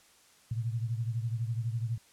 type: beating tone pair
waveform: sine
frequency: 113.2 / 125.2 Hz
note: A2 / B2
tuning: +50 / +24 cents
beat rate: 12 Hz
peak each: -31 / -36 dBFS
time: 0.51-1.98 s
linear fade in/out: 5 ms
effects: white hiss -61 dBFS RMS until 2.12 s + low-pass 10000 Hz 12 dB/octave